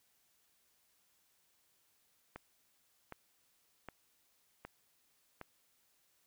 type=click train; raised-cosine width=0.5 ms; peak=-30 dBFS; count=5; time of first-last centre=2.36-5.413 s; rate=1.31 Hz; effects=white hiss -74 dBFS RMS until 6.26 s